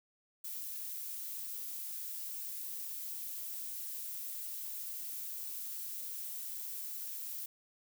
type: noise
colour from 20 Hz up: violet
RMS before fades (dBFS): -42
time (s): 0.44-7.46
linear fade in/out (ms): 5
effects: none